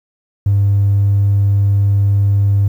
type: tone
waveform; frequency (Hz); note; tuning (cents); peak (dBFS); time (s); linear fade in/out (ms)
triangle; 100.2; G2; +38; -6; 0.46-2.68; 5
effects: tanh soft clip ceiling -6 dBFS + 8-bit